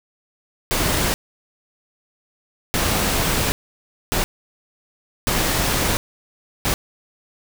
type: noise bursts at uneven times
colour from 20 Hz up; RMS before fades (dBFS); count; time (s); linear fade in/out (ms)
pink; -20; 5; 0.71-1.14 / 2.74-3.52 / 4.12-4.24 / 5.27-5.97 / 6.65-6.74; 0
effects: none